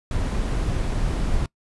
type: noise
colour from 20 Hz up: brown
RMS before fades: -23 dBFS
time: 0.11-1.46 s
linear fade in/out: 2 ms
effects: noise-tail reverb RT60 0.1 s tail -23 dB re dry + resampled to 24000 Hz